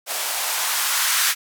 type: noise with band-pass filter sweep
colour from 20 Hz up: violet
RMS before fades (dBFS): -22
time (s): 0.06-1.35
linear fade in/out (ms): 50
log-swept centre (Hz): 600 to 1500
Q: 1.6
effects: none